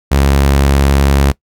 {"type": "tone with vibrato", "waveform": "sawtooth", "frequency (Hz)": 69.3, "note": "C#2", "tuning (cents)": 0, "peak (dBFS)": -4, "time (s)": [0.11, 1.32], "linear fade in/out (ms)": 10, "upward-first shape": "sine", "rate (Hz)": 19, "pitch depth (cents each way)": 26, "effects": ["noise-tail reverb RT60 0.1 s tail -21 dB re dry"]}